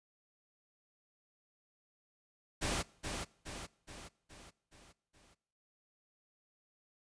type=noise with echo; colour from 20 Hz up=pink; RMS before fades=-35 dBFS; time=2.61-2.83 s; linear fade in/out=20 ms; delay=420 ms; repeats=6; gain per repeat=-5 dB; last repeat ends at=5.35 s; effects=noise-tail reverb RT60 0.8 s tail -23 dB re dry + resampled to 22050 Hz